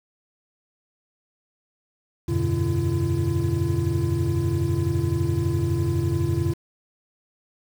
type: tone cluster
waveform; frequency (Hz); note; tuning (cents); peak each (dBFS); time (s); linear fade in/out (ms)
triangle; 86.6 / 98.5 / 122.4 / 145.6 / 338.8; F2 / G2 / B2 / D3 / E4; -14 / +9 / -15 / -15 / +48; -25; 2.28-6.54; 10
effects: 7-bit